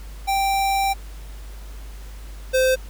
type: tone pair in turn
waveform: square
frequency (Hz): 784 / 518.3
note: G5 / C5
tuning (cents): 0 / -16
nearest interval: perfect fifth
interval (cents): 716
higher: first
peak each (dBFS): -19 / -16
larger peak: second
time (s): 0.27-0.94 / 2.53-2.76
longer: first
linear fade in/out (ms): 20
effects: added 50 Hz sine -34 dBFS peak until 2.89 s + pink hiss -47 dBFS RMS until 2.89 s